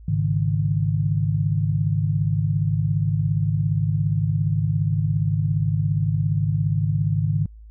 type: chord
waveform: sine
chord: Ab suspended fourth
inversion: none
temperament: just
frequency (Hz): 103.83 / 138.43 / 155.74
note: Ab2 / Db3 / Eb3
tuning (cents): 0 / -2 / +2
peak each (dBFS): -22 / -25 / -22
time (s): 0.08-7.46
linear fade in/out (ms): 5
effects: added 54 Hz sine -40 dBFS peak until 7.7 s